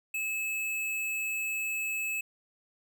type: tone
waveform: square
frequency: 2597 Hz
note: E7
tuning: 26 cents flat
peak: -31 dBFS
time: 0.14-2.21 s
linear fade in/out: 5 ms
effects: none